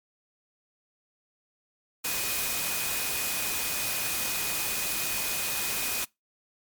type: tone in noise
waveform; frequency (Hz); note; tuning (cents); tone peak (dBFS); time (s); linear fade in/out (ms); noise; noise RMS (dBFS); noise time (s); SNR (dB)
sine; 2489; D#7; 0; -37; 2.04-6.05; 10; white; -30; 2.04-6.05; -10
effects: noise-tail reverb RT60 0.2 s tail -25 dB re dry + MP3 96 kbps